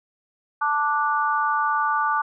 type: chord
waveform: sine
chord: D major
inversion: second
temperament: just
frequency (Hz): 881 / 1174.7 / 1468.3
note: A5 / D6 / F#6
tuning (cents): +2 / 0 / -14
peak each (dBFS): -24 / -22 / -26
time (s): 0.61-2.22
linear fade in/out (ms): 10
effects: none